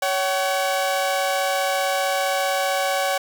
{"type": "tone pair together", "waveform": "sawtooth", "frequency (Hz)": [560.4, 759], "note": ["C#5", "F#5"], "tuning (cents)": [19, 44], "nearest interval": "perfect fourth", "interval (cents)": 525, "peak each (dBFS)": -19, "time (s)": [0.02, 3.18], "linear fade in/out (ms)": 5, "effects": []}